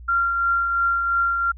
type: tone with tremolo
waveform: sine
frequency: 1381 Hz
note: F6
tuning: 20 cents flat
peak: -16 dBFS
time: 0.08-1.52 s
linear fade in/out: 10 ms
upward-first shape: triangle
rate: 2.9 Hz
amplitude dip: 40%
effects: added 60 Hz sine -37 dBFS peak until 1.57 s